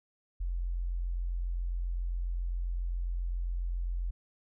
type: tone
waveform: sine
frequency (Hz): 43.71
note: F1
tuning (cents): +2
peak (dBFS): -30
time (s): 0.4-4.11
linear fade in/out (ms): 10
effects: none